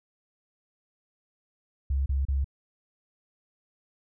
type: tone bursts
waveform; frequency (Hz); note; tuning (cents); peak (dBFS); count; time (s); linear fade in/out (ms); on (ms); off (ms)
sine; 68.2; C#2; -28; -23; 3; 1.9-2.444; 5; 160; 32
effects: none